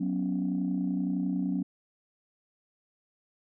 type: chord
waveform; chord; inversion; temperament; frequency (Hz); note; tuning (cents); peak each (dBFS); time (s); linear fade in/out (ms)
sine; F# suspended fourth; none; just; 185 / 246.7 / 277.5; F#3 / B3 / C#4; 0 / -2 / +2; -29 / -33 / -30; 0-1.63; 10
effects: tanh soft clip ceiling -20 dBFS